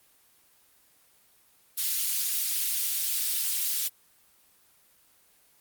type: high-pass noise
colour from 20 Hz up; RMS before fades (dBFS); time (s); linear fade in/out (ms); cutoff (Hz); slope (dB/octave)
white; -28; 1.77-3.89; 20; 3300; 12
effects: white hiss -62 dBFS RMS until 5.6 s + Opus 24 kbps